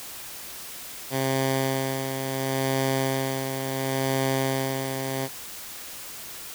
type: tone with tremolo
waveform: 10% pulse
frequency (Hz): 133.6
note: C3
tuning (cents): +36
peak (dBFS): -14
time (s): 1.1-5.29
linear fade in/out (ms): 50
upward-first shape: sine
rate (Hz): 0.71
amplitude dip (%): 50
effects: white hiss -39 dBFS RMS until 6.54 s